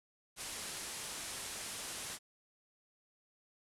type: low-pass noise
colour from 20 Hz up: white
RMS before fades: -44 dBFS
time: 0.36-2.19 s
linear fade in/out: 50 ms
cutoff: 11000 Hz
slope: 48 dB/octave
effects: none